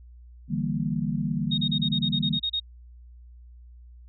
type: chord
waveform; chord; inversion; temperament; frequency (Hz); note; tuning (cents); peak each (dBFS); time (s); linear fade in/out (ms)
sine; E half-diminished seventh; third; equal; 146.83 / 164.81 / 196 / 233.1; D3 / E3 / G3 / Bb3; 0 / 0 / 0 / 0; -30; 0.48-2.4; 50
type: tone bursts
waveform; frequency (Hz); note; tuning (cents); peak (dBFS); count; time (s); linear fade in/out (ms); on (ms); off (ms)
sine; 3729; A#7; 0; -24; 11; 1.51-2.6; 10; 70; 32
effects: added 60 Hz sine -45 dBFS peak until 4.08 s